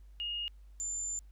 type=tone pair in turn; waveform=sine; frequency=2854 / 7156 Hz; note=F7 / A8; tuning=+37 / +28 cents; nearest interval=octave + major third; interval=1591 cents; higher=second; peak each=-34 / -34 dBFS; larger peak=neither; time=0.2-0.48 / 0.8-1.19 s; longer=second; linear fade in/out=0 ms; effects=added 50 Hz sine -51 dBFS peak until 1.31 s + pink hiss -75 dBFS RMS until 1.31 s